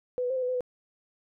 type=tone with pitch steps; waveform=sine; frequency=499.4 / 493.1 / 525 / 513 / 497.5 / 508 / 497.6 Hz; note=B4 / B4 / C5 / C5 / B4 / B4 / B4; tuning=+19 / -3 / +6 / -34 / +13 / +49 / +13 cents; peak=-26 dBFS; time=0.18-0.607 s; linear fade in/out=0 ms; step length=61 ms; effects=none